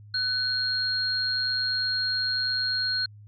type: tone pair together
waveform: sine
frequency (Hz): 1500 / 4243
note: F#6 / C8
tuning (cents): +23 / +23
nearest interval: octave + tritone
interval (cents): 1800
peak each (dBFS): -30 / -25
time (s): 0.14-3.06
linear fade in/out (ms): 5
effects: added 104 Hz sine -45 dBFS peak until 3.27 s